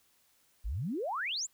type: exponential sweep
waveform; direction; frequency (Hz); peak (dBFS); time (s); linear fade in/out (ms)
sine; up; 43.65 to 7902; -32; 0.64-1.47; 20
effects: white hiss -69 dBFS RMS until 1.53 s